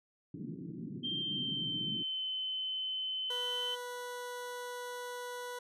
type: band-pass noise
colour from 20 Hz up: pink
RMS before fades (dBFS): -43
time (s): 0.34-2.03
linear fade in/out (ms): 2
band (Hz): 130 to 340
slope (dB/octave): 48
type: tone with pitch glide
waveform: sine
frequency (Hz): 3162 to 3054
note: G7 to G7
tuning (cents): +14 to -46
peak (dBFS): -34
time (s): 1.03-3.76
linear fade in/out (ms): 20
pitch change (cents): -60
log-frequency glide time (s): 1.15-2.25
type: tone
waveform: 20% pulse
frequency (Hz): 491.1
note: B4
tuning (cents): -10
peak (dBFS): -35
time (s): 3.3-5.59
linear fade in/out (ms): 5
effects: resampled to 32000 Hz